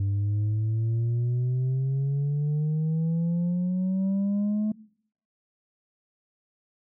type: exponential sweep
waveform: sine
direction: up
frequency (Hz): 98 to 215.4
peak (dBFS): -20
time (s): 0-4.72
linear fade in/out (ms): 5
effects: noise-tail reverb RT60 0.6 s tail -22 dB re dry + tanh soft clip ceiling -22 dBFS